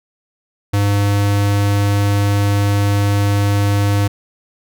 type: tone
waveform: square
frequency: 101.3 Hz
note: G#2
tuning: 43 cents flat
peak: -13 dBFS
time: 0.73-4.08 s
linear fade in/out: 10 ms
effects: none